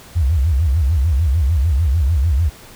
sine tone with vibrato, 74.6 Hz, D2, 28 cents sharp, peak -12 dBFS, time 0.15-2.5 s, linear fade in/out 20 ms, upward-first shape sine, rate 6.7 Hz, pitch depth 290 cents each way, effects pink hiss -41 dBFS RMS until 2.75 s

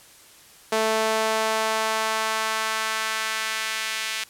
sawtooth tone with high-pass filter sweep, 220 Hz, A3, in tune, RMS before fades -25 dBFS, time 0.72-4.24 s, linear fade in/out 5 ms, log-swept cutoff 510 to 2300 Hz, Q 1.2, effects white hiss -50 dBFS RMS until 4.29 s + low-pass 12000 Hz 12 dB/octave

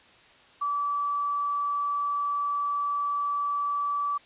sine tone, 1154 Hz, D6, 31 cents flat, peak -25 dBFS, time 0.61-4.18 s, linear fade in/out 10 ms, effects white hiss -55 dBFS RMS until 4.25 s + resampled to 8000 Hz

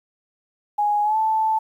sine tone with pitch glide, 830.6 to 877.5 Hz, G#5 to A5, 0 to -5 cents, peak -17 dBFS, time 0.78-1.59 s, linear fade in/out 10 ms, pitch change +95 cents, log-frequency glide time 1.03-1.17 s, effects 9-bit

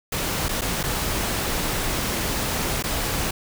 pink noise with dropouts, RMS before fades -25 dBFS, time 0.12-3.31 s, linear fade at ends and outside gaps 5 ms, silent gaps 0.485-0.49 / 0.611-0.617 / 0.831-0.836 / 2.826-2.838 s, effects none

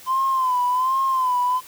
triangle tone with vibrato, 1027 Hz, C6, 33 cents flat, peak -14 dBFS, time 0.06-1.61 s, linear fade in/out 50 ms, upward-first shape sine, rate 1.3 Hz, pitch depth 74 cents each way, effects tanh soft clip ceiling -15 dBFS + white hiss -44 dBFS RMS until 1.67 s

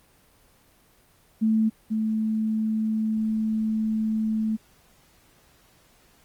sine tone pair in turn, 220 / 218.7 Hz, A3 / A3, 0 / -10 cents, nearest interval unison, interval 10 cents, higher first, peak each -18 / -22 dBFS, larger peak first, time 1.41-1.7 / 1.9-4.57 s, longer second, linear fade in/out 20 ms, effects pink hiss -59 dBFS RMS until 6.24 s + Opus 24 kbps

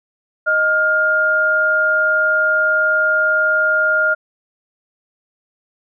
sine tone pair together, 622.3 / 1410.8 Hz, D#5 / F6, 0 / +17 cents, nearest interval octave + major second, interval 1417 cents, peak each -20 / -13 dBFS, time 0.46-4.15 s, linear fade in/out 20 ms, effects none

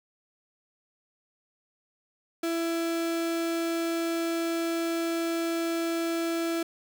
35% pulse tone, 333.1 Hz, E4, 18 cents sharp, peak -25 dBFS, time 2.43-6.63 s, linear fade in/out 5 ms, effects 10-bit

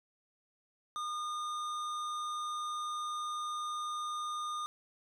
sine tone with hard clipping, 1218 Hz, D#6, 37 cents flat, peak -37 dBFS, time 0.96-4.66 s, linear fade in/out 0 ms, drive 12 dB, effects none

